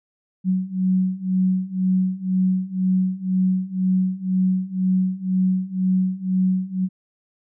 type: beating tone pair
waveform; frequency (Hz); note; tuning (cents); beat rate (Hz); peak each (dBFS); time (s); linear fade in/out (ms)
sine; 185 / 187; F#3 / F#3; 0 / +19; 2; -22 / -20; 0.44-6.89; 50
effects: none